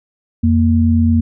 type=tone pair together; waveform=sine; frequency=87 / 232.3 Hz; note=F2 / A#3; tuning=-6 / -6 cents; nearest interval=octave + perfect fourth; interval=1700 cents; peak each=-12 dBFS; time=0.43-1.21 s; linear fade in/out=10 ms; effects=none